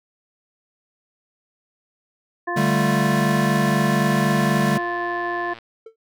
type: harmonic tone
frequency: 349.2 Hz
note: F4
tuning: in tune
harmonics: 1 / 2 / 3 / 5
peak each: -28 / -28 / -28 / -28 dBFS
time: 2.47-5.54 s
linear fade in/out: 10 ms
type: chord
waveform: square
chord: D suspended fourth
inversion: none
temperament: equal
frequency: 146.83 / 196 / 220 Hz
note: D3 / G3 / A3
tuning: 0 / 0 / 0 cents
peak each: -23 dBFS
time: 2.56-4.78 s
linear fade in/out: 10 ms
type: click train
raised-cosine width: 0.3 ms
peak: -24 dBFS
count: 172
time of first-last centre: 4.1-5.587 s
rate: 115 Hz
type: tone with exponential decay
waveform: triangle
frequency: 447.1 Hz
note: A4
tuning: 28 cents sharp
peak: -31 dBFS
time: 5.86-5.96 s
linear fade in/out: 5 ms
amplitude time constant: 21 ms
effects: none